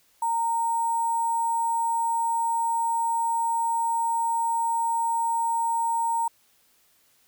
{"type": "tone with sample-and-hold", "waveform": "sine", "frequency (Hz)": 920, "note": "A#5", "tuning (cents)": -23, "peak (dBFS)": -22, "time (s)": [0.22, 6.28], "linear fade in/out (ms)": 5, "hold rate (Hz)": 8820, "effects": ["white hiss -63 dBFS RMS until 7.27 s"]}